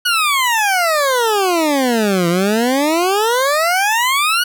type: exponential two-way sweep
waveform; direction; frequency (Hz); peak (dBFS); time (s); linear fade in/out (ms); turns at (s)
20% pulse; down then up; 1480 to 167.4 to 1480; -8; 0.05-4.44; 10; 2.28
effects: none